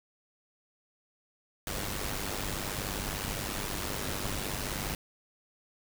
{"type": "noise with amplitude modulation", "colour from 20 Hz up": "pink", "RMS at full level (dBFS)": -32, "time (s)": [1.67, 4.95], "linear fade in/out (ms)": 2, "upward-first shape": "sine", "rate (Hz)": 99.5, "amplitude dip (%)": 65, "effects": []}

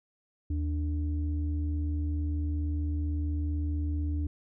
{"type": "tone pair together", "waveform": "sine", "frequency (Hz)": [77.79, 293.7], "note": ["D#2", "D4"], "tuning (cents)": [0, 0], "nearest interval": "octave + major seventh", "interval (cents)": 2300, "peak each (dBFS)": [-27, -36], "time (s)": [0.5, 4.27], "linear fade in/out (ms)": 5, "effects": ["tanh soft clip ceiling -21 dBFS"]}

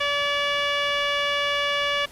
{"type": "tone with low-pass filter", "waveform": "15% pulse", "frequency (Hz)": 574, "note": "D5", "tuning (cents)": -40, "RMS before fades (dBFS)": -24, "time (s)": [0, 2.06], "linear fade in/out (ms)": 10, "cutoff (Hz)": 3400, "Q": 6.9, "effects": ["pink hiss -47 dBFS RMS until 2.11 s", "resampled to 32000 Hz"]}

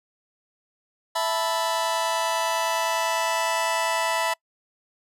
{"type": "chord", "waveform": "sawtooth", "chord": "E suspended fourth", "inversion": "none", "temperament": "just", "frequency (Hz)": [659.3, 879, 988.9], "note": ["E5", "A5", "B5"], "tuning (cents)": [0, -2, 2], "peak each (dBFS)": [-23, -25, -22], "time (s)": [1.15, 4.34], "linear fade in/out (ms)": 10, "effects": ["noise-tail reverb RT60 0.1 s tail -26 dB re dry", "low-pass 12000 Hz 12 dB/octave"]}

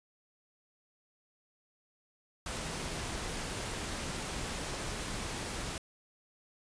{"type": "tone in noise", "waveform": "sine", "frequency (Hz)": 158.6, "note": "D#3", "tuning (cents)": 33, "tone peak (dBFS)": -46, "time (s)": [2.65, 3.02], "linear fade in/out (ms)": 2, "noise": "pink", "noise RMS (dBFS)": -38, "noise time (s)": [2.46, 5.78], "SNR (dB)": -11, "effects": ["resampled to 22050 Hz"]}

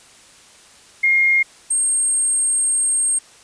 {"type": "tone pair in turn", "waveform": "sine", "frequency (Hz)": [2133, 8532], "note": ["C7", "C9"], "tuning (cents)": [33, 33], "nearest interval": "2 octaves", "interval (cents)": 2400, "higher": "second", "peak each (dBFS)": [-12, -15], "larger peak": "first", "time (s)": [[1.03, 1.43], [1.7, 3.19]], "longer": "second", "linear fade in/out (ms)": 10, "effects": ["white hiss -47 dBFS RMS until 3.43 s", "resampled to 22050 Hz"]}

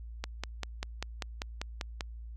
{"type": "click train", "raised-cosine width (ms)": 0.2, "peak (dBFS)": -17, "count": 10, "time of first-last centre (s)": [0.24, 2.008], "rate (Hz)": 5.09, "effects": ["added 57 Hz sine -41 dBFS peak until 2.36 s"]}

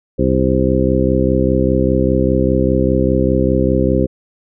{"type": "harmonic tone", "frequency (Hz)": 65, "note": "C2", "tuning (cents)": -11, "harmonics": [1, 2, 3, 4, 5, 6, 8], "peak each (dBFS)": [-19, -19, -19, -19, -19, -19, -19], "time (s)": [0.18, 4.07], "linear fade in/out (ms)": 20, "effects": []}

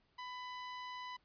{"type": "tone", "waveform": "sawtooth", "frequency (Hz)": 998, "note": "B5", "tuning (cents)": 18, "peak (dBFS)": -40, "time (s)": [0.18, 1.17], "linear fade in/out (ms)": 10, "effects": ["pink hiss -75 dBFS RMS until 1.24 s", "resampled to 11025 Hz"]}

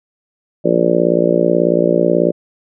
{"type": "harmonic tone", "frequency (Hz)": 58.27, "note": "A#1", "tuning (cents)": 0, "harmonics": [3, 4, 5, 6, 7, 8, 9, 10], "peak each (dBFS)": [-19, -22, -21, -17, -20, -19, -19, -17], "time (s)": [0.64, 2.32], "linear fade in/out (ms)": 20, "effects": []}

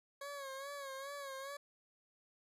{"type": "tone with vibrato", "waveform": "20% pulse", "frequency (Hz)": 552, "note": "C#5", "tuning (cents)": -7, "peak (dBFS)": -39, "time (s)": [0.21, 1.57], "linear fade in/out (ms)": 5, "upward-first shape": "sine", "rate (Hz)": 2.4, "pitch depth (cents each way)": 64, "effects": ["resampled to 32000 Hz"]}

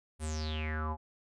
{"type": "tone with low-pass filter sweep", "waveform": "square", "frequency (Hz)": 77.78, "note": "D#2", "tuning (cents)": 0, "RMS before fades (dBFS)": -35, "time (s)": [0.19, 0.97], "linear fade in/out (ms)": 50, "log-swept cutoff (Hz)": [10000, 810], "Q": 9.5, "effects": []}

